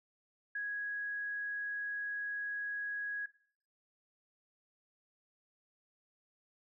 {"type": "tone", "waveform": "sine", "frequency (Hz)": 1661.2, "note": "G#6", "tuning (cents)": 0, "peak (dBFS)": -35, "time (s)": [0.55, 3.26], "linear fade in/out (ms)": 5, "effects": ["noise-tail reverb RT60 0.5 s tail -17 dB re dry"]}